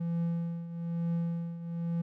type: tone with tremolo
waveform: triangle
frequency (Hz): 168.9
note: E3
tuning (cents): +42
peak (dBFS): -25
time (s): 0-2.02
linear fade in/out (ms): 10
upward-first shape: triangle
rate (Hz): 1.1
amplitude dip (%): 75
effects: none